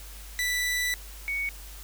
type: tone pair in turn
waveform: sawtooth / sine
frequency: 1975.5 / 2230 Hz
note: B6 / C#7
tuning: 0 / +10 cents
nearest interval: major second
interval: 210 cents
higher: second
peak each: -22 / -27 dBFS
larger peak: first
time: 0.39-0.94 / 1.28-1.49 s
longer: first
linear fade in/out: 0 ms
effects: added 50 Hz sine -42 dBFS peak until 1.83 s + white hiss -47 dBFS RMS until 1.83 s